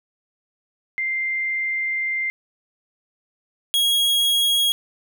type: tone pair in turn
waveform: sine / 45% pulse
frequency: 2093 / 3302 Hz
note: C7 / G#7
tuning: 0 / -11 cents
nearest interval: minor sixth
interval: 789 cents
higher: second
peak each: -21 / -16 dBFS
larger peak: second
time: 0.98-2.3 / 3.74-4.72 s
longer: first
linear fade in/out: 0 ms
effects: none